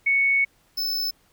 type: tone pair in turn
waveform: sine / square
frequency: 2217 / 5262 Hz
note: C#7 / E8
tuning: 0 / -4 cents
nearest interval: octave + minor third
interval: 1496 cents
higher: second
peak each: -17 / -24 dBFS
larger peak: first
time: 0.06-0.45 / 0.77-1.11 s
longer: first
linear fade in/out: 10 ms
effects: pink hiss -62 dBFS RMS until 1.32 s